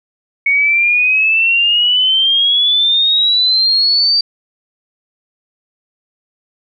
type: exponential sweep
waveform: sine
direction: up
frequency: 2217 to 4670 Hz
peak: -9 dBFS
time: 0.46-4.21 s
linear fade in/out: 5 ms
effects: none